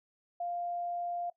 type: tone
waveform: sine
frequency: 698.5 Hz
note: F5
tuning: in tune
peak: -33 dBFS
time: 0.4-1.3 s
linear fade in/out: 5 ms
effects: noise-tail reverb RT60 0.1 s tail -18 dB re dry